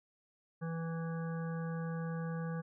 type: harmonic tone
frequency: 164.81 Hz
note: E3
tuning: in tune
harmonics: 1 / 3 / 5 / 7 / 9 / 10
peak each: -36 / -45 / -52 / -51 / -54 / -53 dBFS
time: 0.61-2.62 s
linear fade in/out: 20 ms
effects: none